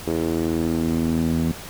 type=tone with band-pass filter sweep; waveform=sawtooth; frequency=81.7 Hz; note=E2; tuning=15 cents flat; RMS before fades=-22 dBFS; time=0.07-1.52 s; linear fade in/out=5 ms; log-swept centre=380 to 210 Hz; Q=2.8; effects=pink hiss -37 dBFS RMS until 1.69 s